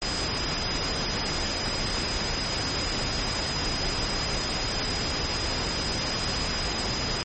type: tone in noise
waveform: sine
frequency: 4978 Hz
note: D#8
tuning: in tune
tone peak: -31 dBFS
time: 0.02-7.23 s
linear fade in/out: 0 ms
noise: pink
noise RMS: -29 dBFS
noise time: 0.02-7.23 s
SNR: -5 dB
effects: MP3 32 kbps